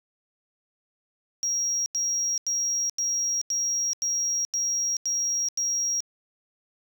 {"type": "tone bursts", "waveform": "triangle", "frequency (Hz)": 5640, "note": "F8", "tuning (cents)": 16, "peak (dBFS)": -21, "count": 9, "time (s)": [1.43, 6.004], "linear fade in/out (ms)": 0, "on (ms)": 430, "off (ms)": 88, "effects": ["tanh soft clip ceiling -20 dBFS"]}